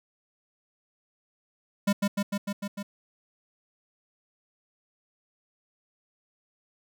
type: tone with echo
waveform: square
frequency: 201.4 Hz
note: G3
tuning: 47 cents sharp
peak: -21 dBFS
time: 1.87-1.93 s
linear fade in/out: 10 ms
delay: 150 ms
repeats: 6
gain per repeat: -2 dB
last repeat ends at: 2.83 s
effects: none